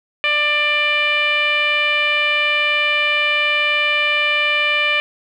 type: tone with low-pass filter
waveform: 10% pulse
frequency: 593 Hz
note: D5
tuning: 17 cents sharp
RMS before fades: -17 dBFS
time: 0.24-5 s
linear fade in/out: 0 ms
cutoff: 2600 Hz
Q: 4.9
effects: none